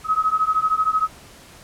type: beating tone pair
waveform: sine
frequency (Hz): 1269 / 1282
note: D#6 / E6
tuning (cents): +34 / -49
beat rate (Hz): 13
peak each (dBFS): -20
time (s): 0.04-1.09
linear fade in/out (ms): 50
effects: pink hiss -45 dBFS RMS until 1.63 s + low-pass 12000 Hz 12 dB/octave